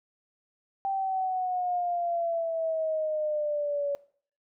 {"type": "exponential sweep", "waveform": "sine", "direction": "down", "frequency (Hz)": [784, 566], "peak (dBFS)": -26, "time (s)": [0.85, 3.95], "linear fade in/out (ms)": 0, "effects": ["noise-tail reverb RT60 0.5 s tail -21 dB re dry"]}